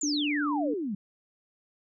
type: exponential sweep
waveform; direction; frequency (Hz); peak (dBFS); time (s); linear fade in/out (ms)
sine; down; 7380 to 186.9; -29; 0.01-0.95; 5
type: tone with vibrato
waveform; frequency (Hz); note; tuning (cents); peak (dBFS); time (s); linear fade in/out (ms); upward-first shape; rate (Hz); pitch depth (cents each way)
sine; 293.7; D4; 0; -27; 0.03-0.74; 5; triangle; 19; 31
effects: none